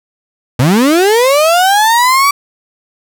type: linear sweep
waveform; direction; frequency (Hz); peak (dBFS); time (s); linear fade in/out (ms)
35% pulse; up; 113.3 to 1154; -5; 0.59-2.31; 5
effects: none